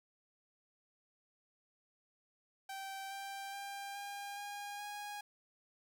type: tone with pitch steps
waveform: sawtooth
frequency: 778 / 787 / 796.2 / 805.4 / 814.8 / 824.3 Hz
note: G5 / G5 / G5 / G5 / G#5 / G#5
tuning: -13 / +7 / +27 / +47 / -33 / -13 cents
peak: -39 dBFS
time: 2.69-5.21 s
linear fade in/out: 5 ms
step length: 420 ms
effects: none